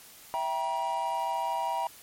triangle chord, E diminished, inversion none, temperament equal with one note detuned, 659.3 / 784 / 953 Hz, E5 / G5 / Bb5, 0 / 0 / +38 cents, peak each -34 / -31 / -28 dBFS, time 0.34-1.87 s, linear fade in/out 0 ms, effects white hiss -51 dBFS RMS until 2.02 s + MP3 64 kbps

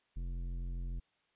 sine tone with tanh clipping, 43.65 Hz, F1, in tune, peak -38 dBFS, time 0.16-1 s, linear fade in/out 10 ms, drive 12 dB, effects white hiss -75 dBFS RMS until 1.35 s + resampled to 8000 Hz

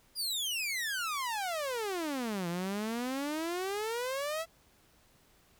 sawtooth exponential two-way sweep, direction down then up, 4986 to 168 to 670 Hz, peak -29 dBFS, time 0.15-4.46 s, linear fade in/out 50 ms, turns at 2.48 s, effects pink hiss -65 dBFS RMS until 5.59 s

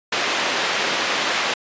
white band-pass noise, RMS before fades -22 dBFS, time 0.12-1.54 s, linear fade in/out 5 ms, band 290 to 3100 Hz, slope 12 dB/octave, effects resampled to 16000 Hz

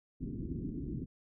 white low-pass noise, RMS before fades -39 dBFS, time 0.2-1.06 s, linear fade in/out 20 ms, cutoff 330 Hz, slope 48 dB/octave, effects none

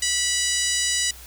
harmonic tone, 980 Hz, B5, 14 cents flat, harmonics 2 / 3 / 4 / 5 / 6 / 7 / 8 / 9, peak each -29 / -29 / -29 / -29 / -29 / -29 / -29 / -29 dBFS, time 0.02-1.11 s, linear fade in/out 5 ms, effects added 60 Hz sine -44 dBFS peak until 1.26 s + white hiss -44 dBFS RMS until 1.26 s

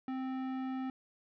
sine tone with tanh clipping, 261.3 Hz, C4, 2 cents flat, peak -37 dBFS, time 0.08-0.9 s, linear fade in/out 2 ms, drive 16 dB, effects none

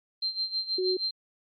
sine tone with tremolo, 4146 Hz, C8, 17 cents flat, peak -25 dBFS, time 0.22-1.11 s, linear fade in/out 5 ms, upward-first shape sine, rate 6.3 Hz, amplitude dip 80%
sine tone, 370 Hz, F#4, in tune, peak -25 dBFS, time 0.78-0.97 s, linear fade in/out 5 ms
effects MP3 32 kbps

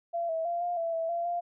sine tone with pitch steps, 682 / 650 / 689 / 703 / 667 / 657 / 684 / 696 Hz, F5 / E5 / F5 / F5 / E5 / E5 / F5 / F5, -41 / -24 / -24 / +11 / +20 / -6 / -36 / -6 cents, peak -28 dBFS, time 0.13-1.41 s, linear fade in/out 20 ms, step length 160 ms, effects none

